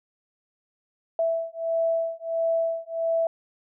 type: beating tone pair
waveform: sine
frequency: 659.3 / 660.8 Hz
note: E5 / E5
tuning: 0 / +4 cents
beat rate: 1.5 Hz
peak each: -26 / -26 dBFS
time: 1.19-3.27 s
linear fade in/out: 2 ms
effects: none